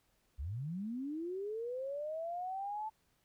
sine linear sweep, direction up, 58.27 to 880 Hz, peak -37 dBFS, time 0.38-2.9 s, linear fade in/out 20 ms, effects pink hiss -75 dBFS RMS until 3.24 s

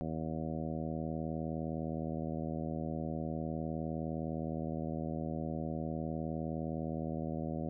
harmonic tone, 79.6 Hz, D#2, 40 cents sharp, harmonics 1 / 2 / 3 / 4 / 5 / 6 / 7 / 8 / 9, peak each -45 / -39 / -40 / -44 / -48 / -50 / -45 / -49 / -48 dBFS, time 0.01-7.69 s, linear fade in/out 0 ms, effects none

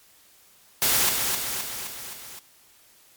white noise with echo, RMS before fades -21 dBFS, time 0.82-1.09 s, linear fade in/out 0 ms, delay 260 ms, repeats 5, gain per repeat -4 dB, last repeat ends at 2.39 s, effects white hiss -56 dBFS RMS until 3.16 s + MP3 96 kbps

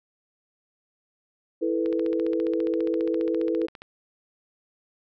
sine chord, E suspended fourth, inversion none, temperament just, 329.6 / 439.5 / 494.4 Hz, E4 / A4 / B4, 0 / -2 / +2 cents, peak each -25 / -28 / -28 dBFS, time 1.61-3.67 s, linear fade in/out 20 ms
click train, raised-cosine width 0.3 ms, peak -25 dBFS, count 30, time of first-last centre 1.86-3.819 s, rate 14.8 Hz
effects none

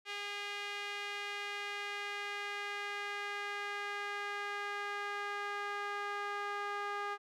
sawtooth tone with band-pass filter sweep, 407.7 Hz, G#4, 32 cents flat, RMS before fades -40 dBFS, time 0.05-7.18 s, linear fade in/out 50 ms, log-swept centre 2600 to 1300 Hz, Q 1.6, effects none

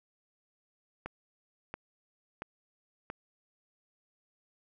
click train, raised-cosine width 0.5 ms, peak -23 dBFS, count 4, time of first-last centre 1.06-3.101 s, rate 1.47 Hz, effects none

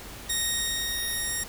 10% pulse tone pair together, 1864.7 / 3729 Hz, A#6 / A#7, 0 / 0 cents, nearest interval octave, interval 1200 cents, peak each -20 / -24 dBFS, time 0.29-1.44 s, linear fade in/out 10 ms, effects added 50 Hz sine -46 dBFS peak until 1.48 s + pink hiss -42 dBFS RMS until 1.48 s

